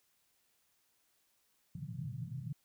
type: band-pass noise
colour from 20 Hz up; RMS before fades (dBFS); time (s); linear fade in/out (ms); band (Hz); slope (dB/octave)
white; -42; 1.75-2.53; 5; 110 to 160; 48
effects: white hiss -75 dBFS RMS until 2.64 s